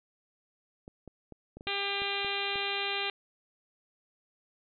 clicks, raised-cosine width 2 ms, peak -32 dBFS, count 9, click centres 0.879 / 1.077 / 1.323 / 1.57 / 1.609 / 1.67 / 2.019 / 2.247 / 2.557 s
harmonic tone, 399.3 Hz, G4, 32 cents sharp, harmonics 1 / 2 / 3 / 4 / 5 / 6 / 7 / 8 / 9 / 10, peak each -39 / -39 / -42 / -42 / -41 / -37 / -38 / -39 / -40 / -40 dBFS, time 1.67-3.1 s, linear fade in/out 2 ms
effects none

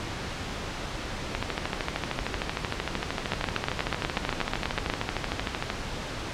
two click trains, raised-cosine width 0.3 ms, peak -9 / -11 dBFS, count 14 / 58, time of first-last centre 3.32-4.9 / 1.35-5.701 s, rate 8.23 / 13.1 Hz, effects pink hiss -34 dBFS RMS until 6.33 s + low-pass 5000 Hz 12 dB/octave

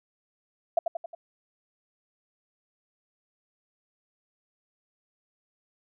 sine tone with echo, 670 Hz, E5, 28 cents sharp, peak -18 dBFS, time 0.77-0.79 s, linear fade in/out 5 ms, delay 90 ms, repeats 4, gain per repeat -5 dB, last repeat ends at 1.15 s, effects none

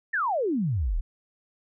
sine exponential sweep, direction down, 1879 to 31.9 Hz, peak -23 dBFS, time 0.13-1.01 s, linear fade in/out 10 ms, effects none

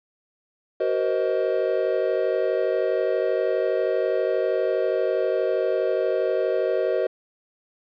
triangle chord, C half-diminished seventh, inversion second, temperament just, 376.7 / 470.9 / 523.3 / 627.9 Hz, Gb4 / Bb4 / C5 / Eb5, +31 / +18 / 0 / +16 cents, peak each -24 dBFS, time 0.8-7.07 s, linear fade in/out 5 ms, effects resampled to 11025 Hz

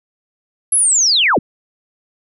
sine linear sweep, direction down, 11175 to 103.1 Hz, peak -10 dBFS, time 0.72-1.39 s, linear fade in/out 5 ms, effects none

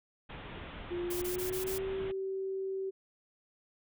pink low-pass noise, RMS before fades -45 dBFS, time 0.29-2.12 s, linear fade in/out 10 ms, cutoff 3600 Hz, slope 96 dB/octave
sine tone with pitch glide, 350.5 to 384.4 Hz, F4 to G4, +6 to -34 cents, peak -33 dBFS, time 0.9-2.91 s, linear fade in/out 20 ms, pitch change +160 cents, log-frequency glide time 1.08-1.8 s
blue noise bursts, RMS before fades -40 dBFS, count 5, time 1.1-1.784 s, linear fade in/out 10 ms, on 120 ms, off 21 ms
effects none

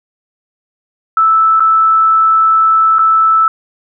sine tone with dropouts, 1315 Hz, E6, 5 cents flat, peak -6 dBFS, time 1.17-3.48 s, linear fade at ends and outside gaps 2 ms, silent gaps 1.597-1.604 / 2.985-2.991 s, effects none

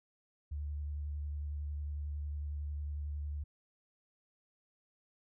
sine tone with vibrato, 73.42 Hz, D2, in tune, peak -36 dBFS, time 0.51-3.44 s, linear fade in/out 10 ms, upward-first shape sine, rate 11 Hz, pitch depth 21 cents each way, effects none

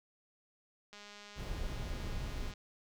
click train, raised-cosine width 0.2 ms, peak -35 dBFS, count 332, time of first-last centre 0.93-2.537 s, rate 206 Hz
brown noise, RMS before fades -39 dBFS, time 1.35-2.54 s, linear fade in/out 50 ms
effects none

